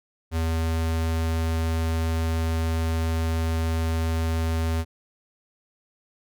square tone, 81.5 Hz, E2, 19 cents flat, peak -23 dBFS, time 0.31-4.85 s, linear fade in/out 50 ms, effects none

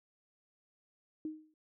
sine tone with exponential decay, 311.1 Hz, D#4, in tune, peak -33 dBFS, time 1.25-1.54 s, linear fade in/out 2 ms, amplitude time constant 63 ms, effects noise-tail reverb RT60 0.1 s tail -23 dB re dry

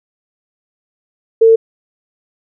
sine tone, 450.9 Hz, A4, 42 cents sharp, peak -4 dBFS, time 1.41-1.56 s, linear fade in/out 10 ms, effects none

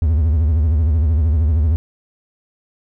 triangle tone with vibrato, 78 Hz, D#2, 5 cents sharp, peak -10 dBFS, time 0.02-1.76 s, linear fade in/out 0 ms, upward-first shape sine, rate 13 Hz, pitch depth 160 cents each way, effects none

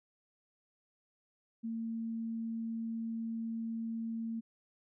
sine tone, 227 Hz, A#3, 46 cents flat, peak -35 dBFS, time 1.63-4.41 s, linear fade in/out 20 ms, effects none

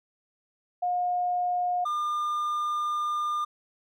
sine / triangle tone pair in turn, 716 / 1204.2 Hz, F5 / D6, +43 / +43 cents, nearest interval major sixth, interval 900 cents, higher second, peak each -24 dBFS, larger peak neither, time 0.82-1.85 / 1.85-3.45 s, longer second, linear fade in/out 10 ms, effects none

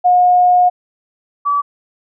sine tone pair in turn, 720 / 1148.6 Hz, F#5 / D6, -47 / -39 cents, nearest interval minor sixth, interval 808 cents, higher second, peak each -7 / -12 dBFS, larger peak first, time 0.04-0.7 / 1.45-1.62 s, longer first, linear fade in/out 20 ms, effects none

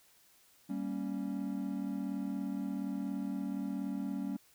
triangle chord, G diminished, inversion none, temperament equal, 196 / 233.1 / 277.2 Hz, G3 / Bb3 / Db4, 0 / 0 / 0 cents, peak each -36 / -39 / -36 dBFS, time 0.69-4.37 s, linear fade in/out 10 ms, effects white hiss -65 dBFS RMS until 4.54 s

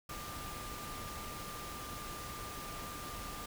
sine tone in noise, 1194 Hz, D6, 28 cents sharp, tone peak -47 dBFS, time 0.09-3.46 s, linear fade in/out 5 ms, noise pink, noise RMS -45 dBFS, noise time 0.09-3.46 s, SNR -5 dB, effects none

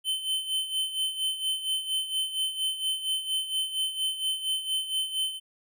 square tone with tremolo, 3068 Hz, G7, 38 cents flat, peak -25 dBFS, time 0.04-5.4 s, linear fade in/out 50 ms, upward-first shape sine, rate 4.3 Hz, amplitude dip 70%, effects none

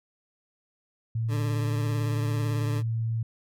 sine tone, 113.5 Hz, A#2, 46 cents flat, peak -25 dBFS, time 1.15-3.23 s, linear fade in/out 5 ms
20% pulse tone with vibrato, 146.83 Hz, D3, in tune, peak -26 dBFS, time 1.28-2.83 s, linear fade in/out 50 ms, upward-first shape sine, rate 18 Hz, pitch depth 37 cents each way
effects none

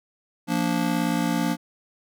square chord, Bb major, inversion second, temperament just, 174.81 / 233.1 / 291.4 Hz, F3 / Bb3 / D4, +2 / 0 / -13 cents, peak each -27 dBFS, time 0.47-1.57 s, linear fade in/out 50 ms, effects none

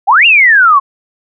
sine exponential two-way sweep, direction up then down, 717 to 2857 to 1064 Hz, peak -3 dBFS, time 0.07-0.8 s, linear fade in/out 20 ms, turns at 0.26 s, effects none

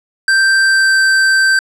square tone with pitch glide, 1568 to 1557.2 Hz, G6 to G6, 0 to -12 cents, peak -9 dBFS, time 0.28-1.59 s, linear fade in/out 2 ms, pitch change -12 cents, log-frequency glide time 0.63-0.99 s, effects low-pass 8000 Hz 12 dB/octave

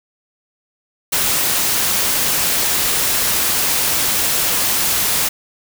white noise, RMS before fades -17 dBFS, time 1.12-5.29 s, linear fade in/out 10 ms, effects none

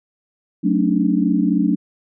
sine chord, D major seventh, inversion first, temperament equal with one note detuned, 185 / 220 / 277.2 / 300.7 Hz, F#3 / A3 / C#4 / D4, 0 / 0 / 0 / +41 cents, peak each -19 / -20 / -20 / -20 dBFS, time 0.63-1.76 s, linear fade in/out 20 ms, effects none

